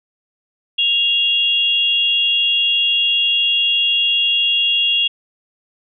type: tone pair together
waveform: sine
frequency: 2794 / 3323 Hz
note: F7 / G#7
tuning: 0 / 0 cents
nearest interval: minor third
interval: 300 cents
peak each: -16 dBFS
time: 0.78-5.08 s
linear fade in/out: 10 ms
effects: none